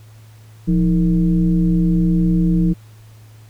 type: tone with frequency modulation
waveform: sine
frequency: 173.6 Hz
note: F3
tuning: 10 cents flat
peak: -12 dBFS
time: 0.67-2.74 s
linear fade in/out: 20 ms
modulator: 143 Hz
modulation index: 0.79
effects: added 109 Hz sine -40 dBFS peak until 3.49 s + pink hiss -52 dBFS RMS until 3.49 s